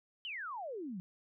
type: exponential sweep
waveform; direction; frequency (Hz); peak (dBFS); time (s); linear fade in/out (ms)
sine; down; 3136 to 170; -39; 0.25-1; 0
effects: none